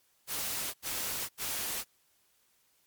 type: noise bursts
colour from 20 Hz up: white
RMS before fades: -35 dBFS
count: 3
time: 0.27-1.844 s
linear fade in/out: 50 ms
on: 470 ms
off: 82 ms
effects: white hiss -70 dBFS RMS until 2.86 s + MP3 96 kbps